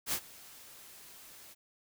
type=noise with ADSR envelope; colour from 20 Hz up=white; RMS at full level=-31 dBFS; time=0.06-1.55 s; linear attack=67 ms; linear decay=71 ms; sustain=-22 dB; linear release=28 ms; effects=none